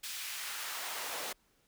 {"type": "noise with high-pass filter sweep", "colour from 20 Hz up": "pink", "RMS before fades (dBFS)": -40, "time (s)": [0.03, 1.33], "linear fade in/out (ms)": 10, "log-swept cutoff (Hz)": [2700, 510], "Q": 0.89, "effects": ["pink hiss -71 dBFS RMS until 1.67 s"]}